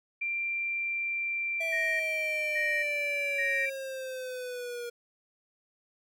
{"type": "tone with pitch glide", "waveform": "sine", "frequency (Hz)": [2367, 2344], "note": ["D7", "D7"], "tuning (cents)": [13, -4], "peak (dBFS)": -29, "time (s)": [0.21, 3.7], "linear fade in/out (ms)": 10, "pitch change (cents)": -17, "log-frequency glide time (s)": [0.4, 2.97]}
{"type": "linear sweep", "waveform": "square", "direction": "down", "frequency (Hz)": [659.3, 474.5], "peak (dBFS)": -36, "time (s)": [1.6, 4.9], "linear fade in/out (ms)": 10}
{"type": "tone bursts", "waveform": "sine", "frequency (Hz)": 1864.7, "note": "A#6", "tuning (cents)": 0, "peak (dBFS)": -29, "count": 3, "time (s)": [1.72, 3.66], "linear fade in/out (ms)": 10, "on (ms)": 280, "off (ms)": 550}
{"effects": []}